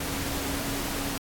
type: tone in noise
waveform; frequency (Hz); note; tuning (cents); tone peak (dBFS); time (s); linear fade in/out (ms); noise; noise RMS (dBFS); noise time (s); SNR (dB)
sine; 278.3; C#4; +7; -36; 0-1.18; 5; pink; -32; 0-1.18; -7
effects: AAC 64 kbps